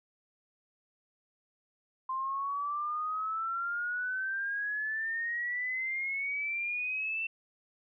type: exponential sweep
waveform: sine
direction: up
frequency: 1041 to 2687 Hz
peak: -31 dBFS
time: 2.09-7.27 s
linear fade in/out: 5 ms
effects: none